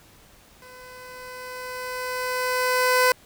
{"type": "tone with level ramp", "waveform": "15% pulse", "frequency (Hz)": 505, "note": "B4", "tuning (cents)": 39, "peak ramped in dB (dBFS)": [-38, -9], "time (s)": [0.62, 3.12], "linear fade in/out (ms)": 2, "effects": ["pink hiss -53 dBFS RMS until 3.25 s"]}